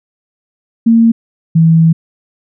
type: tone pair in turn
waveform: sine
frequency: 228.8 / 163.19 Hz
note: A#3 / E3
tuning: -32 / -17 cents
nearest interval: tritone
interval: 585 cents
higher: first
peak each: -4 dBFS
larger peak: neither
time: 0.86-1.12 / 1.55-1.93 s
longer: second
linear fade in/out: 10 ms
effects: none